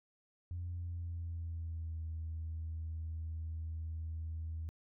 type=tone with pitch glide; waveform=sine; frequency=87.31 to 80.53 Hz; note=F2 to E2; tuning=0 to -40 cents; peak=-37 dBFS; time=0.51-4.69 s; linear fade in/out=0 ms; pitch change=-140 cents; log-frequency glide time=0.7-2.02 s; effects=tanh soft clip ceiling -34 dBFS